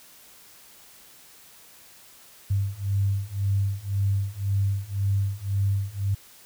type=beating tone pair; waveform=sine; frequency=98 / 99.9 Hz; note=G2 / G2; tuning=0 / +33 cents; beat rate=1.9 Hz; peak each=-26 / -25 dBFS; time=2.5-6.15 s; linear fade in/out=10 ms; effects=white hiss -51 dBFS RMS until 6.45 s